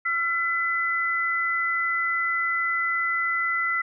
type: tone pair together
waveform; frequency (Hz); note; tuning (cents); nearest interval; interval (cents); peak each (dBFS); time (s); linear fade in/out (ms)
sine; 1363.4 / 2007; F6 / B6; -42 / +27; perfect fifth; 669; -26 / -24; 0.05-3.82; 10
effects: none